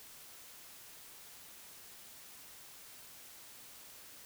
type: silence
effects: white hiss -54 dBFS RMS until 4.25 s